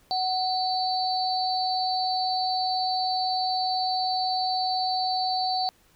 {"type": "tone cluster", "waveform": "sine", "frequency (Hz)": [746, 4059, 4505], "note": ["F#5", "B7", "C#8"], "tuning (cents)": [14, 47, 27], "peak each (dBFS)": [-25, -34, -29], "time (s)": [0.11, 5.69], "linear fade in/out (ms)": 0, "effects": ["pink hiss -61 dBFS RMS until 5.95 s"]}